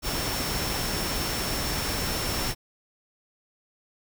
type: tone in noise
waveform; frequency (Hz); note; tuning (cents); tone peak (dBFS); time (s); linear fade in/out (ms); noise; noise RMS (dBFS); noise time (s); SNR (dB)
sine; 5420; E8; +47; -35; 0.02-2.55; 50; pink; -29; 0.02-2.55; -9
effects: none